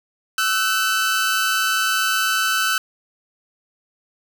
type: tone pair together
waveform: sawtooth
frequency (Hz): 1318.5 / 1513.7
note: E6 / F#6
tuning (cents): 0 / +39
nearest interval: major second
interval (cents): 239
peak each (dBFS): -18 / -16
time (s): 0.38-2.78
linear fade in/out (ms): 2
effects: none